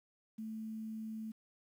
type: tone with quantisation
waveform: sine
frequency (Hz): 220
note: A3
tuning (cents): 0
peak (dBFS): -40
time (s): 0.38-1.32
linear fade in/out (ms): 10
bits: 11
effects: none